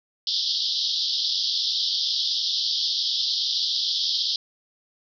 white band-pass noise, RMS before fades -25 dBFS, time 0.27-4.36 s, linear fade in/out 2 ms, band 3200 to 5300 Hz, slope 96 dB/octave, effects none

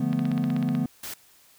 triangle chord, B half-diminished seventh, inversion first, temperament equal, 146.83 / 174.61 / 220 / 246.9 Hz, D3 / F3 / A3 / B3, 0 / 0 / 0 / 0 cents, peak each -27 / -28 / -27 / -24 dBFS, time 0-0.86 s, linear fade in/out 5 ms
click train, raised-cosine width 0.3 ms, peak -21 dBFS, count 11, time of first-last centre 0.13-0.751 s, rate 16.1 Hz
white noise, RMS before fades -36 dBFS, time 1.03-1.14 s, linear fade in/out 5 ms
effects white hiss -57 dBFS RMS until 1.58 s

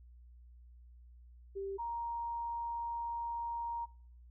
sine tone pair in turn, 392.2 / 936.6 Hz, G4 / A#5, +1 / +8 cents, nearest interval octave + minor third, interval 1507 cents, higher second, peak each -37 / -36 dBFS, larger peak second, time 1.55-1.78 / 1.78-3.86 s, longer second, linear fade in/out 20 ms, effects noise-tail reverb RT60 0.7 s tail -25 dB re dry + added 60 Hz sine -54 dBFS peak until 4.3 s

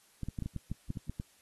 clicks, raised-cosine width 5 ms, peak -24 dBFS, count 11, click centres 0.233 / 0.286 / 0.388 / 0.423 / 0.46 / 0.563 / 0.716 / 0.904 / 0.972 / 1.096 / 1.199 s, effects white hiss -65 dBFS RMS until 1.41 s + AAC 32 kbps

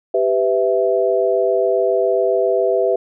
sine chord, E minor, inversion first, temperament equal with one note detuned, 392 / 499.3 / 659.3 Hz, G4 / B4 / E5, 0 / +19 / 0 cents, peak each -18 dBFS, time 0.14-2.96 s, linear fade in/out 5 ms, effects none

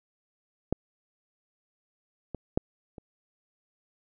clicks, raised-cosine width 2 ms, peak -12 / -21 / -10 / -29 dBFS, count 4, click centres 0.726 / 2.347 / 2.575 / 2.982 s, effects none

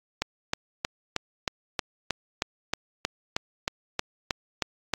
click train, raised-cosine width 0.2 ms, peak -8 dBFS, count 16, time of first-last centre 0.22-4.937 s, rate 3.18 Hz, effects AAC 48 kbps

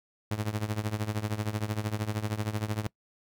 sawtooth tone with tremolo, 106.7 Hz, G#2, 47 cents sharp, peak -22 dBFS, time 0.31-2.87 s, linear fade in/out 0 ms, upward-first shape triangle, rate 13 Hz, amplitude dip 90%, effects noise-tail reverb RT60 0.1 s tail -23 dB re dry

